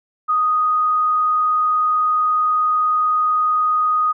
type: tone with vibrato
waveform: sine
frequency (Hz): 1244.5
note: D#6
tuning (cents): 0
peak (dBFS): -14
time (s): 0.28-4.13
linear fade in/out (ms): 20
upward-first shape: square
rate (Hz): 20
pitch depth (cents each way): 12
effects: none